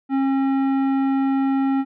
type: tone with tanh clipping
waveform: sine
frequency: 270.5 Hz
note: C#4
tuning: 42 cents flat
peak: -19 dBFS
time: 0.09-1.85 s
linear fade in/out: 50 ms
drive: 13 dB
effects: none